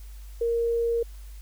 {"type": "tone", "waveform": "sine", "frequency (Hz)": 466.2, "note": "A#4", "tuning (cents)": 0, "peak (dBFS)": -22, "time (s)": [0.41, 1.03], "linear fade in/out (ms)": 5, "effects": ["added 50 Hz sine -39 dBFS peak until 1.41 s", "white hiss -56 dBFS RMS until 1.41 s"]}